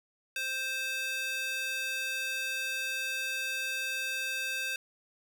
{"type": "tone with high-pass filter", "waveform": "square", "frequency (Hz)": 523.3, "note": "C5", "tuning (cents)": 0, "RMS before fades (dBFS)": -34, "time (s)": [0.36, 4.76], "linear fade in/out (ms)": 2, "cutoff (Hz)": 2100, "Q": 2.6, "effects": []}